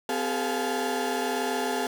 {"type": "tone cluster", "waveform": "35% pulse", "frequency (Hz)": [255.4, 397.8, 439.2, 701, 851], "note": ["C4", "G4", "A4", "F5", "G#5"], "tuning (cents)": [-42, 25, -3, 6, 42], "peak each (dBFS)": -31, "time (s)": [0.09, 1.87], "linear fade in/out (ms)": 2, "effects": []}